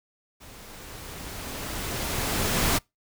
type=noise with level ramp; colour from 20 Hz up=pink; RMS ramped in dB=-47 to -22 dBFS; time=0.4-2.79 s; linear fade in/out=20 ms; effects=noise-tail reverb RT60 0.2 s tail -26 dB re dry